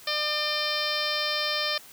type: harmonic tone with a mistuned harmonic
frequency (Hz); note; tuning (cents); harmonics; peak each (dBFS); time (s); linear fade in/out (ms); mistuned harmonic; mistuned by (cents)
600; D5; +37; 1 / 2 / 3 / 4 / 5 / 6 / 7 / 8 / 9; -34 / -34 / -34 / -34 / -34 / -34 / -34 / -34 / -34; 0.07-1.78; 5; 5; +48
effects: white hiss -49 dBFS RMS until 1.92 s + high-pass 60 Hz 12 dB/octave